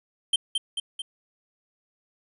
square tone with echo, 3136 Hz, G7, in tune, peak -19 dBFS, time 0.33-0.36 s, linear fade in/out 5 ms, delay 220 ms, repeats 3, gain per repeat -4 dB, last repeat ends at 1.02 s, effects resampled to 24000 Hz

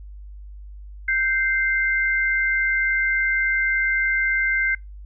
sine tone pair together, 1563.5 / 2087 Hz, G6 / C7, -5 / -5 cents, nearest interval perfect fourth, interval 500 cents, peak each -21 dBFS, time 1.08-4.75 s, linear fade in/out 5 ms, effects noise-tail reverb RT60 0.2 s tail -26 dB re dry + added 50 Hz sine -36 dBFS peak until 5.05 s

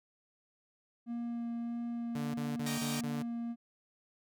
triangle tone with vibrato, 235.1 Hz, A#3, 15 cents sharp, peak -33 dBFS, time 1.06-3.56 s, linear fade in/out 50 ms, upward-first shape sine, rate 1.6 Hz, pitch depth 8 cents each way
sawtooth tone bursts, 146.83 Hz, D3, in tune, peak -34 dBFS, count 5, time 2.15-3.224 s, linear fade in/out 5 ms, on 190 ms, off 31 ms
5% pulse chord, Eb major seventh, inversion none, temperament equal with one note detuned, 622.3 / 784 / 932.3 / 1147.2 Hz, Eb5 / G5 / Bb5 / D6, 0 / 0 / 0 / -41 cents, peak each -32 dBFS, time 2.66-3.01 s, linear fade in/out 5 ms
effects none

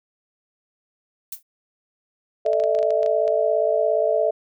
violet noise with exponential decay, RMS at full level -26 dBFS, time 1.32-1.43 s, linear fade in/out 5 ms, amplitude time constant 22 ms
sine chord, A suspended fourth, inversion none, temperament equal with one note detuned, 440 / 602.1 / 659.3 Hz, A4 / D5 / E5, 0 / +43 / 0 cents, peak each -23 / -21 / -21 dBFS, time 2.45-4.31 s, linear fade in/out 10 ms
clicks, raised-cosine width 0.2 ms, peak -22 dBFS, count 11, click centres 2.463 / 2.532 / 2.6 / 2.638 / 2.75 / 2.789 / 2.829 / 2.906 / 3.031 / 3.062 / 3.279 s
effects none

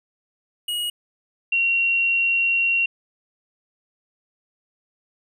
square / sine tone pair in turn, 2893 / 2745 Hz, F#7 / F7, -40 / -31 cents, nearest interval minor second, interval 91 cents, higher first, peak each -24 / -17 dBFS, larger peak second, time 0.68-0.9 / 1.52-2.86 s, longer second, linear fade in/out 5 ms, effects none

